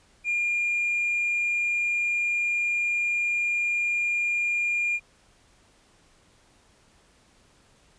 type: tone with tanh clipping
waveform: triangle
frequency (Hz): 2410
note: D7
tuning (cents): +44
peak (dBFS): -23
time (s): 0.24-5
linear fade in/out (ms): 50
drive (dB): 5
effects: pink hiss -60 dBFS RMS until 7.98 s + resampled to 22050 Hz